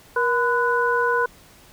sine tone cluster, 476 / 1009 / 1477 Hz, A#4 / B5 / F#6, +36 / +37 / -3 cents, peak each -22 dBFS, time 0.16-1.26 s, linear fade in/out 5 ms, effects pink hiss -50 dBFS RMS until 1.72 s

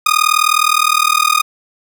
sawtooth tone with amplitude modulation, 1233 Hz, D#6, 16 cents flat, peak -3 dBFS, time 0.06-1.42 s, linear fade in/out 5 ms, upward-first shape sine, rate 39.6 Hz, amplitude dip 95%, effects none

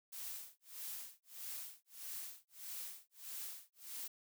blue noise with tremolo, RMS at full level -45 dBFS, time 0.12-4.08 s, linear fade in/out 10 ms, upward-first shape sine, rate 1.6 Hz, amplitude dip 100%, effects none

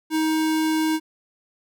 square tone, 315.2 Hz, D#4, 23 cents sharp, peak -20 dBFS, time 0.1-1 s, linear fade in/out 50 ms, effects none

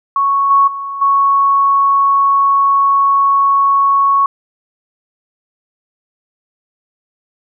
sine tone with level steps, 1108 Hz, C#6, 1 cent flat, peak -10 / -6 / -20 / -8 dBFS, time 0.16-4.26 s, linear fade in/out 2 ms, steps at 0.5 / 0.67 / 1.01 s, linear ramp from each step 10 ms, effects none

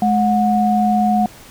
sine tone pair together, 212.1 / 729.2 Hz, G#3 / F#5, +37 / -25 cents, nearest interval octave + major sixth, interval 2138 cents, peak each -15 dBFS, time 0.02-1.26 s, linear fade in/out 2 ms, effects pink hiss -41 dBFS RMS until 1.5 s

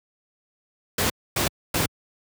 pink noise bursts, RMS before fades -22 dBFS, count 3, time 0.98-1.86 s, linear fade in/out 5 ms, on 120 ms, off 260 ms, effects high-pass 80 Hz 12 dB/octave

